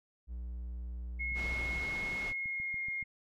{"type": "tone", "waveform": "triangle", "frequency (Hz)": 60, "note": "B1", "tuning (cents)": -49, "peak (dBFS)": -36, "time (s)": [0.27, 1.86], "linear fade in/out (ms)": 50}
{"type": "tone with pitch glide", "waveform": "sine", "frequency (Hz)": [2168, 2137], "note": ["C#7", "C7"], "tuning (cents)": [-39, 36], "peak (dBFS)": -34, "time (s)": [1.19, 3.04], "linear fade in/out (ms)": 20, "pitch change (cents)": -25, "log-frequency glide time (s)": [2.17, 2.82]}
{"type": "click train", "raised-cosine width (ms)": 5, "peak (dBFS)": -39, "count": 13, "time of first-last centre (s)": [1.32, 3.027], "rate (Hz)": 7.03}
{"type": "low-pass noise", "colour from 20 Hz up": "pink", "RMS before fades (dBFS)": -44, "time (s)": [1.34, 2.34], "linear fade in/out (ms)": 50, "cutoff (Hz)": 4500, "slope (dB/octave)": 12}
{"effects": []}